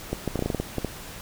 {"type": "clicks", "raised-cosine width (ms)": 2, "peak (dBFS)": -12, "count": 11, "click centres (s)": [0.13, 0.277, 0.357, 0.392, 0.424, 0.46, 0.502, 0.547, 0.6, 0.783, 0.847], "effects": ["pink hiss -40 dBFS RMS until 1.21 s"]}